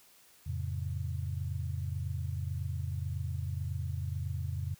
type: chord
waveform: sine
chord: F augmented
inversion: none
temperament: just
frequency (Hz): 87.31 / 109.13 / 136.42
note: F2 / A2 / C#3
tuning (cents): 0 / -14 / -27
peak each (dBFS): -35 / -39 / -38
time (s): 0.46-4.75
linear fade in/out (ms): 10
effects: white hiss -61 dBFS RMS until 4.79 s